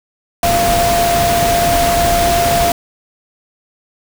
sine tone in noise, 690 Hz, F5, 21 cents flat, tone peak -12 dBFS, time 0.43-2.72 s, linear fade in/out 2 ms, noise pink, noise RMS -17 dBFS, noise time 0.43-2.72 s, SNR +2 dB, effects none

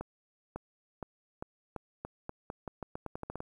accelerating click train, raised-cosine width 1 ms, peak -24 dBFS, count 17, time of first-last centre 0.01-3.404 s, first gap 550 ms, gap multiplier 0.85, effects 10-bit

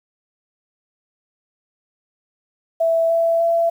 sine tone with pitch steps, 660 / 666.1 / 672.3 Hz, E5 / E5 / E5, +2 / +18 / +34 cents, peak -14 dBFS, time 2.8-3.7 s, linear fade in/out 10 ms, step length 300 ms, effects 8-bit

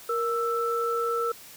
sine tone pair together, 468.1 / 1324 Hz, A#4 / E6, +7 / +7 cents, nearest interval octave + tritone, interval 1800 cents, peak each -27 / -27 dBFS, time 0.09-1.32 s, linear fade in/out 5 ms, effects white hiss -47 dBFS RMS until 1.56 s

